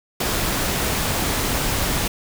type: noise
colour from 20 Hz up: pink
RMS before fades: -22 dBFS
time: 0.2-2.08 s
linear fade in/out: 5 ms
effects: none